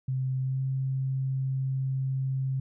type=tone with pitch glide; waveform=sine; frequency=130.81 to 133.02 Hz; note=C3 to C3; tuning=0 to +29 cents; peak=-26 dBFS; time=0.08-2.6 s; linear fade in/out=5 ms; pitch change=+29 cents; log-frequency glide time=0.41-0.61 s; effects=none